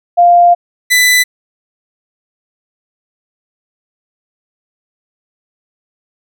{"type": "tone pair in turn", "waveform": ["sine", "sawtooth"], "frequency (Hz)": [698.5, 1994.6], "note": ["F5", "B6"], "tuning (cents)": [0, 17], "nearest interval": "octave + tritone", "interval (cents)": 1817, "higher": "second", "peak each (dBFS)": -3, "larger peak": "neither", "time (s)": [[0.17, 0.55], [0.9, 1.24]], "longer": "first", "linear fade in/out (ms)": 20, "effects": []}